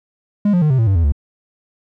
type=tone with pitch steps; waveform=triangle; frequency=205.8 / 177.1 / 152.4 / 131.15 / 112.86 / 97.12 / 83.58 / 71.93 Hz; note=G#3 / F3 / D#3 / C3 / A2 / G2 / E2 / D2; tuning=-16 / +24 / -36 / +4 / +44 / -16 / +24 / -35 cents; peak=-9 dBFS; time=0.45-1.122 s; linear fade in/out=5 ms; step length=84 ms; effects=none